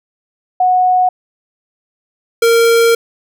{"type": "tone pair in turn", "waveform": ["sine", "square"], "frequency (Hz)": [734, 462.4], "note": ["F#5", "A#4"], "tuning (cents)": [-14, -14], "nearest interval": "minor sixth", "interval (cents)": 800, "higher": "first", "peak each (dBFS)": [-8, -8], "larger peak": "neither", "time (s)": [[0.6, 1.09], [2.42, 2.95]], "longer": "second", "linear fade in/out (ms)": 5, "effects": []}